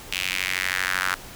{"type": "tone with high-pass filter sweep", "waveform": "sawtooth", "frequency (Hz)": 92.7, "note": "F#2", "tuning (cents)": 4, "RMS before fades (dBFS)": -26, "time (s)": [0.12, 1.15], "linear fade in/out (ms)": 5, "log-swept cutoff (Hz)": [2700, 1400], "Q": 3.1, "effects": ["pink hiss -41 dBFS RMS until 1.35 s"]}